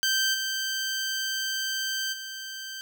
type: tone with level steps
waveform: 15% pulse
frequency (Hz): 1559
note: G6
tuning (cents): -10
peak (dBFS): -16 / -21 / -29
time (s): 0.03-2.81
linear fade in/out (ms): 0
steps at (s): 0.33 / 2.12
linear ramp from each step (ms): 20
effects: none